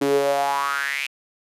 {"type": "tone with high-pass filter sweep", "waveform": "sawtooth", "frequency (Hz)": 140, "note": "C#3", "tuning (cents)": 18, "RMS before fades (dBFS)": -22, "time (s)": [0.01, 1.07], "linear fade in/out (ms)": 10, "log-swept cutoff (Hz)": [320, 2600], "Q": 6.3, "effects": ["resampled to 32000 Hz"]}